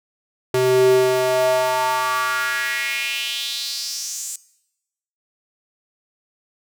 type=tone with high-pass filter sweep; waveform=square; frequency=128 Hz; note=C3; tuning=38 cents flat; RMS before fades=-20 dBFS; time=0.54-4.36 s; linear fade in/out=2 ms; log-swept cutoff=280 to 7700 Hz; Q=3.9; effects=noise-tail reverb RT60 0.9 s tail -20 dB re dry